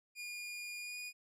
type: tone with pitch glide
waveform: sawtooth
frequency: 2429 to 2456 Hz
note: D#7 to D#7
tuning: -42 to -23 cents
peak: -39 dBFS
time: 0.15-1.13 s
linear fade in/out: 50 ms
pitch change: +19 cents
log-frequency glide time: 0.8-0.97 s
effects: low-pass 12000 Hz 12 dB/octave